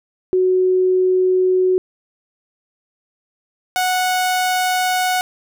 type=tone pair in turn; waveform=sine / sawtooth; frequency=370 / 736.6 Hz; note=F#4 / F#5; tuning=0 / -8 cents; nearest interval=octave; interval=1192 cents; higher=second; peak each=-12 dBFS; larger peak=neither; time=0.33-1.78 / 3.76-5.21 s; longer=neither; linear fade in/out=0 ms; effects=none